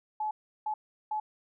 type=tone bursts at uneven times; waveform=sine; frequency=856 Hz; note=A5; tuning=48 cents flat; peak=-29 dBFS; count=3; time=0.2-0.31 / 0.66-0.74 / 1.11-1.2 s; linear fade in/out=5 ms; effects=none